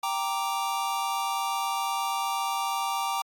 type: chord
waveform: square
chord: G minor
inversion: none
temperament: equal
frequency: 784 / 932.3 / 1174.7 Hz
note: G5 / Bb5 / D6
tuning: 0 / 0 / 0 cents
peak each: -32 dBFS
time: 0.03-3.22 s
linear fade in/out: 5 ms
effects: AAC 64 kbps